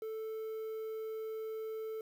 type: tone with quantisation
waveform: triangle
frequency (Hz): 440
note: A4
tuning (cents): 0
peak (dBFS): -36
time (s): 0.02-2.01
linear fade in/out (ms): 2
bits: 10
effects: none